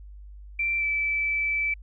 sine tone with pitch glide, 2349 to 2315 Hz, D7 to D7, 0 to -25 cents, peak -23 dBFS, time 0.59-1.74 s, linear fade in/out 5 ms, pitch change -25 cents, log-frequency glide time 0.78-0.84 s, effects added 50 Hz sine -41 dBFS peak until 1.82 s

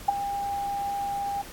sine tone with ADSR envelope, 802 Hz, G5, 39 cents sharp, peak -14 dBFS, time 0.08-1.42 s, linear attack 9 ms, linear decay 14 ms, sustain -13 dB, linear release 8 ms, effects pink hiss -44 dBFS RMS until 1.52 s + AAC 64 kbps

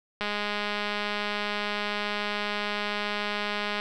click train, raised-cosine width 0.3 ms, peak -14 dBFS, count 744, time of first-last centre 0.21-3.799 s, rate 207 Hz, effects none

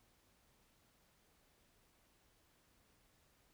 silence, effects pink hiss -73 dBFS RMS until 3.53 s

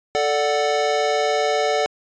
square chord, D major, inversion second, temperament equal, 440 / 587.3 / 740 Hz, A4 / D5 / F#5, 0 / 0 / 0 cents, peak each -23 dBFS, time 0.15-1.86 s, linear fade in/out 0 ms, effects resampled to 16000 Hz

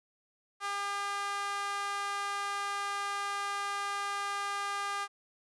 sawtooth tone with high-pass filter, 402.3 Hz, G4, 45 cents sharp, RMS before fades -35 dBFS, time 0.6-5.08 s, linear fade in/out 50 ms, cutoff 1100 Hz, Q 2.7, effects resampled to 24000 Hz

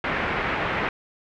white low-pass noise, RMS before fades -26 dBFS, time 0.04-0.89 s, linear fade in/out 2 ms, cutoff 2200 Hz, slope 24 dB/octave, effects none

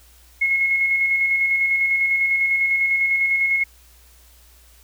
sine tone with tremolo, 2170 Hz, C#7, 37 cents flat, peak -15 dBFS, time 0.41-3.64 s, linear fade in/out 10 ms, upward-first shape square, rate 10 Hz, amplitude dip 30%, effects added 60 Hz sine -50 dBFS peak until 4.83 s + white hiss -53 dBFS RMS until 4.83 s

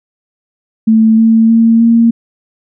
sine tone with pitch steps, 221.6 / 224.7 / 227.8 / 231 Hz, A3 / A3 / A#3 / A#3, +13 / +37 / -40 / -16 cents, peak -4 dBFS, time 0.87-2.11 s, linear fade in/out 10 ms, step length 310 ms, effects none

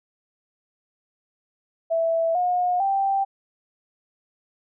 sine tone with pitch steps, 659.3 / 719 / 784 Hz, E5 / F#5 / G5, 0 / -50 / 0 cents, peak -19 dBFS, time 1.9-3.25 s, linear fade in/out 20 ms, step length 450 ms, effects none

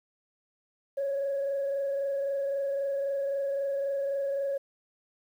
sine tone with frequency modulation, 554.4 Hz, C#5, in tune, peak -26 dBFS, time 0.97-4.58 s, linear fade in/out 10 ms, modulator 23.8 Hz, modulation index 0.39, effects tanh soft clip ceiling -24 dBFS + 10-bit

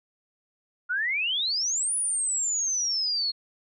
sine exponential two-way sweep, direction up then down, 1396.9 to 9956 to 4254 Hz, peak -24 dBFS, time 0.89-3.32 s, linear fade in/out 20 ms, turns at 1.95 s, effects none

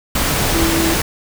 sine tone in noise, 329.4 Hz, E4, 1 cent flat, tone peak -17 dBFS, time 0.54-0.94 s, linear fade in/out 5 ms, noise pink, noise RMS -17 dBFS, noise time 0.15-1.02 s, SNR -3 dB, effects none

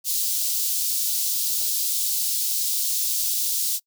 white high-pass noise, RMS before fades -24 dBFS, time 0.04-3.8 s, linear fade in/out 50 ms, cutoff 3900 Hz, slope 24 dB/octave, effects noise-tail reverb RT60 0.1 s tail -24 dB re dry

